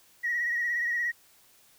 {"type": "tone with vibrato", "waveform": "sine", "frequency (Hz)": 1905, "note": "A#6", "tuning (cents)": 37, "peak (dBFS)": -25, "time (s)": [0.23, 1.12], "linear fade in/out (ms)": 20, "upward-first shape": "sine", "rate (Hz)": 17, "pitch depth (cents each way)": 42, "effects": ["tanh soft clip ceiling -21 dBFS", "white hiss -60 dBFS RMS until 1.78 s"]}